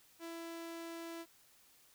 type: tone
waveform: sawtooth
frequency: 333.2 Hz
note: E4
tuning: 19 cents sharp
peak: -40 dBFS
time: 0.19-1.26 s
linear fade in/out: 50 ms
effects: white hiss -66 dBFS RMS until 1.94 s